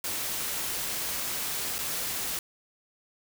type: noise with dropouts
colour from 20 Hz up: white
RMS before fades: -32 dBFS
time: 0.04-2.39 s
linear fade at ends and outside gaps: 2 ms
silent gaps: 1.783-1.788 s
effects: none